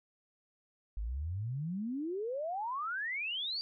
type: exponential sweep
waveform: sine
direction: up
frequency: 48.81 to 4751 Hz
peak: -34 dBFS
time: 0.97-3.61 s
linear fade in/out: 0 ms
effects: none